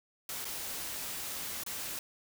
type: noise with dropouts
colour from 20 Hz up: white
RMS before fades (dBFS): -39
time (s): 0.29-1.99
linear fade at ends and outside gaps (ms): 2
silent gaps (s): 0.446-0.452 / 1.636-1.663
effects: none